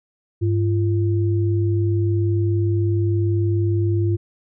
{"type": "tone pair together", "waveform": "sine", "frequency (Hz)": [101.94, 342.9], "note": ["G#2", "F4"], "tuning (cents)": [-32, -32], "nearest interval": "octave + major sixth", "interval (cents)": 2100, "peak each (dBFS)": [-17, -23], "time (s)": [0.41, 4.17], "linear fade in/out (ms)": 20, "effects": []}